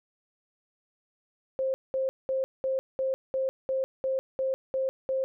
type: tone bursts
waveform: sine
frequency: 529 Hz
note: C5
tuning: 19 cents sharp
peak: -25 dBFS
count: 11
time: 1.59-5.24 s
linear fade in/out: 0 ms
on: 150 ms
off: 200 ms
effects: none